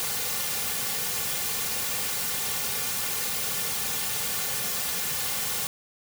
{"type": "noise with comb filter", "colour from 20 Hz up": "white", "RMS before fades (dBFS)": -29, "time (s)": [0, 5.67], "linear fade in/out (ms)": 0, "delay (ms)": 3.1, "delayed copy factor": -1, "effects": []}